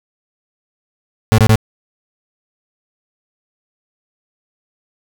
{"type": "tone bursts", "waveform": "35% pulse", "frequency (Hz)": 110, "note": "A2", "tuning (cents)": 0, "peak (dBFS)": -5, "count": 3, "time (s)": [1.32, 1.557], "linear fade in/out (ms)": 0, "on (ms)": 63, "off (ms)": 24, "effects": []}